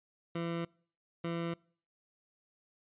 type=tone pair in turn; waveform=20% pulse; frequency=168.5 / 168.5 Hz; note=E3 / E3; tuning=+38 / +38 cents; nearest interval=unison; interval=0 cents; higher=neither; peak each=-29 / -29 dBFS; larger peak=neither; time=0.35-0.65 / 1.24-1.54 s; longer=neither; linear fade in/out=5 ms; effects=noise-tail reverb RT60 0.5 s tail -25 dB re dry + resampled to 8000 Hz